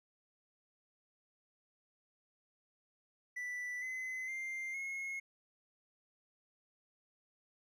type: tone with pitch steps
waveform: triangle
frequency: 1975.5 / 2037 / 2100 / 2166 Hz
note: B6 / C7 / C7 / C#7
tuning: 0 / -47 / +6 / -41 cents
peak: -37 dBFS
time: 3.36-5.2 s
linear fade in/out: 10 ms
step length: 460 ms
effects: none